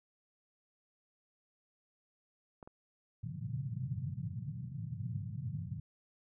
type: clicks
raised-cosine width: 1 ms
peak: -35 / -37 dBFS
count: 2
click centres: 2.628 / 2.675 s
type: band-pass noise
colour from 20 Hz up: pink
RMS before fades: -40 dBFS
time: 3.23-5.8 s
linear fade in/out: 5 ms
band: 100 to 170 Hz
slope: 48 dB/octave
effects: none